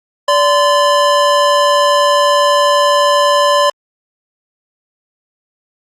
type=tone pair together; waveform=square; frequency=580 / 1029.6 Hz; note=D5 / C6; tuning=-22 / -28 cents; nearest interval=minor seventh; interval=994 cents; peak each=-12 dBFS; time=0.28-3.7 s; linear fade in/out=5 ms; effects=low-pass 7000 Hz 12 dB/octave + Opus 48 kbps